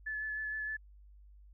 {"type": "tone with vibrato", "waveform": "sine", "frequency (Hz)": 1727, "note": "A6", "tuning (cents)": -33, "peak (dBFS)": -35, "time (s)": [0.06, 0.77], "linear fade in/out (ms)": 10, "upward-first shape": "sine", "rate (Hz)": 6.5, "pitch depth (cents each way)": 15, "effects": ["added 50 Hz sine -54 dBFS peak until 1.53 s"]}